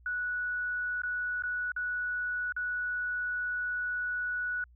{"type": "tone with dropouts", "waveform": "sine", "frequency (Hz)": 1472, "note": "F#6", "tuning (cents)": -9, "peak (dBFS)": -30, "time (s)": [0.06, 4.64], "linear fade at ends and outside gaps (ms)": 2, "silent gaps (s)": [[1.019, 1.034], [1.423, 1.436], [1.719, 1.763], [2.523, 2.564]], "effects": ["added 60 Hz sine -55 dBFS peak until 4.75 s"]}